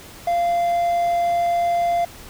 triangle tone, 692 Hz, F5, 16 cents flat, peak -15 dBFS, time 0.27-2.05 s, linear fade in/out 5 ms, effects pink hiss -41 dBFS RMS until 2.29 s

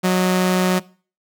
sawtooth tone pair together, 183.73 / 618 Hz, F#3 / D#5, -12 / -12 cents, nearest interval octave + major sixth, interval 2100 cents, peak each -11 / -23 dBFS, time 0.03-0.8 s, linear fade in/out 20 ms, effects noise-tail reverb RT60 0.4 s tail -21 dB re dry

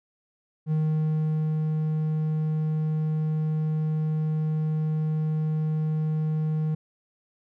triangle tone with ADSR envelope, 155.56 Hz, D#3, in tune, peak -19 dBFS, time 0.66-6.75 s, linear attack 56 ms, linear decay 850 ms, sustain -2 dB, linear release 7 ms, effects none

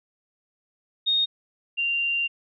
sine tone pair in turn, 3710 / 2777 Hz, A#7 / F7, -9 / -10 cents, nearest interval perfect fourth, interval 501 cents, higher first, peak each -19 / -22 dBFS, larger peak first, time 1.06-1.26 / 1.77-2.28 s, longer second, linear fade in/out 20 ms, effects none

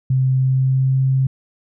sine tone with pitch glide, 130.81 to 132.71 Hz, C3 to C3, 0 to +25 cents, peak -13 dBFS, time 0.1-1.27 s, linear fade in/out 5 ms, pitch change +25 cents, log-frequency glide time 0.35-1.02 s, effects none

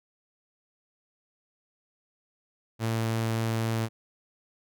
sawtooth tone, 113 Hz, A2, 47 cents sharp, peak -22 dBFS, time 2.79-3.89 s, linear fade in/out 50 ms, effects none

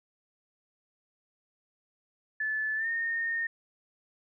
sine tone with pitch glide, 1738 to 1836 Hz, A6 to A#6, -22 to -27 cents, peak -28 dBFS, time 2.4-3.47 s, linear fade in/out 5 ms, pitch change +95 cents, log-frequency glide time 2.76-2.88 s, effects none

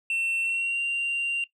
sine tone with pitch glide, 2700 to 2771 Hz, E7 to F7, +41 to -14 cents, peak -22 dBFS, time 0.1-1.44 s, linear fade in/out 2 ms, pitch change +45 cents, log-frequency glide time 0.42-0.8 s, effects noise-tail reverb RT60 0.1 s tail -19 dB re dry + tanh soft clip ceiling -23 dBFS

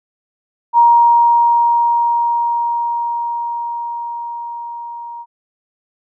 sine tone with level ramp, 942 Hz, A#5, 18 cents sharp, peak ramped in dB -5 to -27 dBFS, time 0.73-5.26 s, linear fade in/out 50 ms, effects none

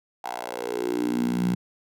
10% pulse tone with high-pass filter sweep, 60.2 Hz, B1, 44 cents flat, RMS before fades -27 dBFS, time 0.24-1.55 s, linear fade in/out 5 ms, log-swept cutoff 780 to 160 Hz, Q 5.3, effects none

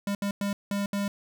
square tone bursts at uneven times, 201.2 Hz, G3, 45 cents sharp, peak -27 dBFS, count 5, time 0.07-0.15 / 0.22-0.31 / 0.41-0.53 / 0.71-0.86 / 0.93-1.08 s, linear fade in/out 2 ms, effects none

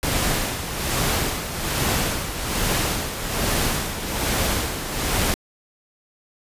pink noise with tremolo, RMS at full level -21 dBFS, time 0.03-5.34 s, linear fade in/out 0 ms, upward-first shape sine, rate 1.2 Hz, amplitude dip 60%, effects resampled to 32000 Hz

